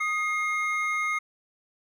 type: tone pair together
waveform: triangle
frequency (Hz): 1244.5 / 2135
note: D#6 / C7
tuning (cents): 0 / +34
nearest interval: major sixth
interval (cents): 934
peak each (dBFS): -27 / -25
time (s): 0-1.19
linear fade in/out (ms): 10
effects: none